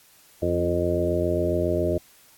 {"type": "harmonic tone with a mistuned harmonic", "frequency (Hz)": 87.31, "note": "F2", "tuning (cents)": 0, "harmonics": [1, 2, 3, 4, 5, 6, 7], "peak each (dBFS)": [-28, -32, -32, -26, -30, -32, -26], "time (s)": [0.42, 1.98], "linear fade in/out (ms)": 5, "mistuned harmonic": 2, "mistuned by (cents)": -24, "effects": ["white hiss -55 dBFS RMS until 2.37 s", "AAC 64 kbps"]}